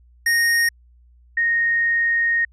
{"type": "tone pair in turn", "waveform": ["square", "sine"], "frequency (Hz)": [1859, 1859], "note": ["A#6", "A#6"], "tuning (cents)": [-5, -5], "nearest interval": "unison", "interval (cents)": 0, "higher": "neither", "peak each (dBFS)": -16, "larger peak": "neither", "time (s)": [[0.26, 0.69], [1.37, 2.45]], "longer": "second", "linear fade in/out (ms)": 5, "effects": ["added 60 Hz sine -49 dBFS peak until 2.52 s", "resampled to 32000 Hz"]}